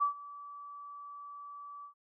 sine tone with ADSR envelope, 1153 Hz, D6, 32 cents flat, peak -24 dBFS, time 0-1.94 s, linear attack 23 ms, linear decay 110 ms, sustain -20 dB, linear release 100 ms, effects none

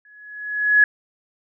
sine tone with exponential growth, 1688 Hz, G#6, 28 cents sharp, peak -8 dBFS, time 0.05-0.84 s, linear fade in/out 2 ms, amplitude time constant 170 ms, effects none

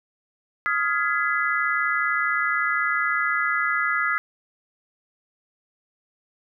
sine chord, F half-diminished seventh, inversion third, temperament just, 1257.2 / 1396.9 / 1676.3 / 2012 Hz, Eb6 / F6 / Ab6 / Cb7, +18 / 0 / +16 / +32 cents, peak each -26 dBFS, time 0.66-4.18 s, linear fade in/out 0 ms, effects none

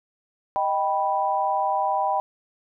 sine chord, Eb augmented, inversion none, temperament equal with one note detuned, 622.3 / 784 / 984.3 Hz, Eb5 / G5 / B5, 0 / 0 / -6 cents, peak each -28 / -23 / -25 dBFS, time 0.56-2.2 s, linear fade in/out 0 ms, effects none

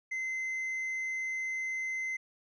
sine tone with tanh clipping, 2062 Hz, C7, 26 cents flat, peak -33 dBFS, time 0.11-2.17 s, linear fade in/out 10 ms, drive 3 dB, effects none

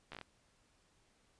slowing click train, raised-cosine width 0.3 ms, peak -30 dBFS, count 6, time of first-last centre 0.12-0.213 s, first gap 13 ms, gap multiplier 1.18, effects pink hiss -72 dBFS RMS until 1.39 s + resampled to 22050 Hz

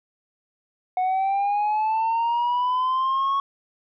sine linear sweep, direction up, 732 to 1108.7 Hz, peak -17 dBFS, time 0.97-3.4 s, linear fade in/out 2 ms, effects tanh soft clip ceiling -19 dBFS

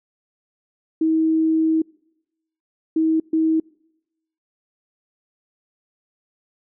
sine tone bursts at uneven times, 319.7 Hz, D#4, 47 cents sharp, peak -15 dBFS, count 3, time 1.01-1.82 / 2.96-3.2 / 3.33-3.6 s, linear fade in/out 5 ms, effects noise-tail reverb RT60 0.9 s tail -26 dB re dry

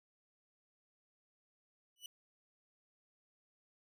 sawtooth tone with exponential growth, 2960 Hz, F#7, in tune, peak -39 dBFS, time 1.96-2.06 s, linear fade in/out 2 ms, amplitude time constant 20 ms, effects none

